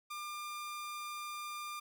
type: tone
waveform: sawtooth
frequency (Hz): 1198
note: D6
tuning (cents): +34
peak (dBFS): -37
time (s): 0.1-1.8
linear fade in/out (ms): 10
effects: none